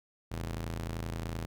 sawtooth ring-modulated tone, 82.9 Hz, E2, 10 cents sharp, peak -28 dBFS, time 0.31-1.46 s, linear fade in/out 10 ms, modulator 26.2 Hz, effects none

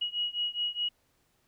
sine beating tone pair, 2901 / 2905.8 Hz, F#7 / F#7, -35 / -32 cents, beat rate 4.8 Hz, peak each -32 / -33 dBFS, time 0.01-0.89 s, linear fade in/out 10 ms, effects pink hiss -71 dBFS RMS until 1.47 s

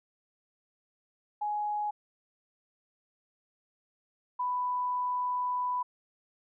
sine tone pair in turn, 836 / 992.6 Hz, G#5 / B5, +11 / +8 cents, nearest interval minor third, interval 297 cents, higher second, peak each -29 / -28 dBFS, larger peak second, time 1.41-1.91 / 4.39-5.83 s, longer second, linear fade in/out 10 ms, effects none

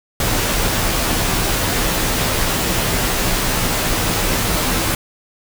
pink noise with comb filter, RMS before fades -18 dBFS, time 0.2-4.95 s, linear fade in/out 2 ms, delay 14 ms, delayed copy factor -0.55, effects none

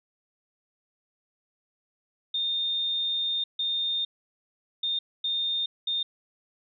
sine tone bursts at uneven times, 3643 Hz, A#7, 41 cents flat, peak -25 dBFS, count 5, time 2.34-3.44 / 3.59-4.05 / 4.83-4.99 / 5.24-5.66 / 5.87-6.03 s, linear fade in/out 5 ms, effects none

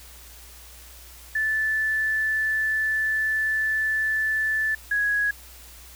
sine tone pair in turn, 1751 / 1666.1 Hz, A6 / G#6, -9 / +5 cents, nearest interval minor second, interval 86 cents, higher first, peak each -21 / -20 dBFS, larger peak second, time 1.35-4.75 / 4.91-5.31 s, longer first, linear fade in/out 5 ms, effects added 60 Hz sine -47 dBFS peak until 5.95 s + white hiss -47 dBFS RMS until 5.95 s

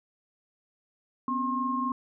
sine tone cluster, 249.5 / 273.2 / 1070 Hz, B3 / C#4 / C6, +18 / -25 / +38 cents, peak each -31 / -37 / -28 dBFS, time 1.28-1.92 s, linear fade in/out 2 ms, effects none

